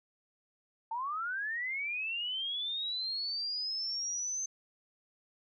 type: linear sweep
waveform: sine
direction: up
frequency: 880 to 6272 Hz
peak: -33 dBFS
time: 0.91-4.46 s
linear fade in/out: 5 ms
effects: none